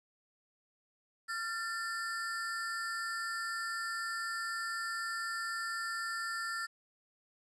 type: ring-modulated tone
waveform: square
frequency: 1577 Hz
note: G6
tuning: 10 cents sharp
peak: -33 dBFS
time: 1.28-6.67 s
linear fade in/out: 20 ms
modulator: 201 Hz
effects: resampled to 24000 Hz + 11-bit